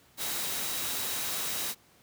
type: tone in noise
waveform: sine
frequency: 3854 Hz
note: B7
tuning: 43 cents flat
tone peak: -43 dBFS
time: 0.17-1.75 s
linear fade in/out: 50 ms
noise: white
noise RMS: -33 dBFS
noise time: 0.17-1.75 s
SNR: -13 dB
effects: pink hiss -61 dBFS RMS until 2.02 s + high-pass 80 Hz 12 dB/octave